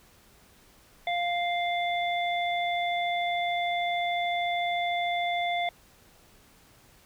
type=harmonic tone; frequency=698.5 Hz; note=F5; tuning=in tune; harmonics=1 / 3 / 5; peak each=-27 / -32 / -36 dBFS; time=1.07-5.69 s; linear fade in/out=2 ms; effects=pink hiss -58 dBFS RMS until 7.05 s